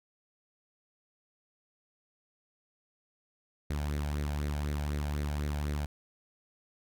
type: tone with flanger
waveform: sawtooth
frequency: 73.42 Hz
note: D2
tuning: in tune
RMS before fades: -33 dBFS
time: 3.7-5.86 s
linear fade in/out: 5 ms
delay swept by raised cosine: 0.48 to 1.33 ms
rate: 4 Hz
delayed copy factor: +0.55
effects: none